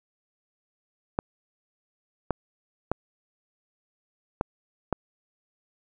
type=clicks; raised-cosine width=1 ms; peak=-10 dBFS; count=5; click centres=1.189 / 2.307 / 2.916 / 4.411 / 4.927 s; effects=none